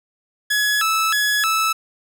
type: tone with vibrato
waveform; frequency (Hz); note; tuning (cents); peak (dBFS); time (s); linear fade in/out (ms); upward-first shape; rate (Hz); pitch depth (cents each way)
sawtooth; 1487; F#6; +8; -13; 0.5-1.73; 10; square; 1.6; 220
effects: none